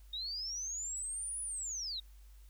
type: linear two-way sweep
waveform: sine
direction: up then down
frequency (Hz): 3689 to 9956 to 3689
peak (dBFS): -37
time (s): 0.13-2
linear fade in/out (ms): 5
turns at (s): 1.41
effects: added 50 Hz sine -53 dBFS peak until 2.49 s + white hiss -69 dBFS RMS until 2.49 s